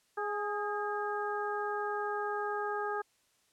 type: harmonic tone with a mistuned harmonic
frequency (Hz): 415.3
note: G#4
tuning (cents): 0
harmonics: 1 / 2 / 3 / 4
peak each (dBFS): -36 / -37 / -38 / -40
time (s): 0.17-3.02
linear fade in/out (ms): 10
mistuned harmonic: 4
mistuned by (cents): -42
effects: white hiss -71 dBFS RMS until 3.52 s + low-pass 10000 Hz 12 dB/octave